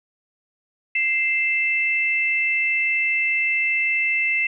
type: tone pair together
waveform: sine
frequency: 2093 / 2648 Hz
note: C7 / E7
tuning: 0 / +7 cents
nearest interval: major third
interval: 407 cents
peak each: -21 dBFS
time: 0.95-4.47 s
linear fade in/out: 5 ms
effects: none